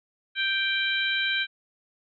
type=harmonic tone; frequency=784 Hz; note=G5; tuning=in tune; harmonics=2 / 3 / 4 / 5; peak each=-27 / -29 / -30 / -31 dBFS; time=0.35-1.47 s; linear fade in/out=50 ms; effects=none